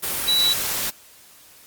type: tone in noise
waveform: sine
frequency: 3922 Hz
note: B7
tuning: 13 cents flat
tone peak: -16 dBFS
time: 0.27-0.54 s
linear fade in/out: 20 ms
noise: white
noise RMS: -25 dBFS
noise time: 0.02-0.91 s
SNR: +6 dB
effects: white hiss -49 dBFS RMS until 1.66 s + Opus 32 kbps